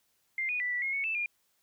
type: tone with pitch steps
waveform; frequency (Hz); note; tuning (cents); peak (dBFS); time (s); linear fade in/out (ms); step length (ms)
sine; 2098 / 2467 / 1974 / 1961 / 2156 / 2215 / 2640 / 2414; C7 / D#7 / B6 / B6 / C#7 / C#7 / E7 / D7; +4 / -15 / -1 / -13 / -49 / -2 / +2 / +47; -29; 0.38-1.26; 2; 110
effects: white hiss -73 dBFS RMS until 1.62 s